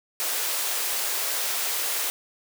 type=high-pass noise; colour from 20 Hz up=white; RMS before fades=-27 dBFS; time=0.2-2.1 s; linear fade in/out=0 ms; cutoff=390 Hz; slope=24 dB/octave; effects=none